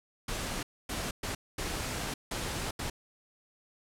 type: noise bursts at uneven times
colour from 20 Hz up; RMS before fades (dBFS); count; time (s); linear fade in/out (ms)
pink; -35; 6; 0.28-0.63 / 0.89-1.11 / 1.23-1.35 / 1.58-2.14 / 2.31-2.71 / 2.79-2.9; 5
effects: low-pass 11000 Hz 12 dB/octave